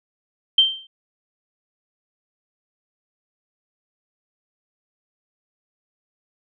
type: tone with exponential decay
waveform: sine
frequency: 3136 Hz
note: G7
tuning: in tune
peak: -8 dBFS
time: 0.58-0.87 s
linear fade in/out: 5 ms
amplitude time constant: 63 ms
effects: none